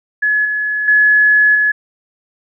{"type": "tone with level steps", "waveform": "sine", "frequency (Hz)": 1700, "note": "G#6", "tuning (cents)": 40, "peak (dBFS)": [-11, -15, -7, -10], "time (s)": [0.22, 1.72], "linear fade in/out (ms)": 10, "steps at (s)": [0.45, 0.88, 1.55], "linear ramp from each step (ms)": 2, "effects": []}